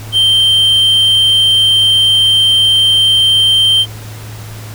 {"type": "tone", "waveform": "triangle", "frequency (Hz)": 3136, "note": "G7", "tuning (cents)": 0, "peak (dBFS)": -5, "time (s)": [0.12, 3.86], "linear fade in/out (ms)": 50, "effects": ["added 108 Hz sine -26 dBFS peak until 4.74 s", "pink hiss -33 dBFS RMS until 4.74 s"]}